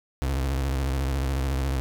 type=tone with vibrato; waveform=35% pulse; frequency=67.2 Hz; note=C2; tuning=47 cents sharp; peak=-22 dBFS; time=0.22-1.8 s; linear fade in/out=0 ms; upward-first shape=square; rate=14 Hz; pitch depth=78 cents each way; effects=none